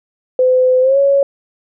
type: tone with pitch glide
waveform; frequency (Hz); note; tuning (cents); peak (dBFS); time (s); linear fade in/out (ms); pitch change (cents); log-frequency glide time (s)
sine; 510 to 556.2; C5 to C#5; -44 to +6; -8; 0.39-1.23; 2; +150; 0.81-0.98
effects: none